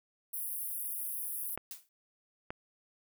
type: high-pass noise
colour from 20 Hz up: pink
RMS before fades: -38 dBFS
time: 0.33-1.56 s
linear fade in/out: 10 ms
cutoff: 9700 Hz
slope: 96 dB/octave
type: clicks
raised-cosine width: 0.5 ms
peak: -23 dBFS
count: 2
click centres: 1.576 / 2.505 s
type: noise with exponential decay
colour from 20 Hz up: blue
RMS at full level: -40 dBFS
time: 1.71-1.89 s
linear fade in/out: 1 ms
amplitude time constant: 39 ms
effects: none